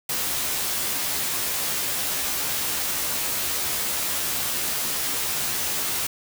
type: noise with comb filter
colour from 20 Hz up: white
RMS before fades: -26 dBFS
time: 0.09-6.07 s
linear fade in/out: 5 ms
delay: 14 ms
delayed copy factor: +0.7
effects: none